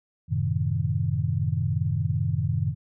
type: chord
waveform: sine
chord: F# diminished seventh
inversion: none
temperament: equal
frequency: 92.5 / 110 / 130.81 / 155.56 Hz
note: F#2 / A2 / C3 / Eb3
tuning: 0 / 0 / 0 / 0 cents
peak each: -28 dBFS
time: 0.28-2.75 s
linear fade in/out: 50 ms
effects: none